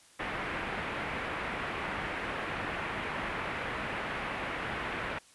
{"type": "low-pass noise", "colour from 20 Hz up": "white", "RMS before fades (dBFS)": -36, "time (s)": [0.19, 5.19], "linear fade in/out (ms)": 10, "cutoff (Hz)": 2300, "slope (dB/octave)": 24, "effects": ["white hiss -59 dBFS RMS until 5.34 s", "resampled to 24000 Hz"]}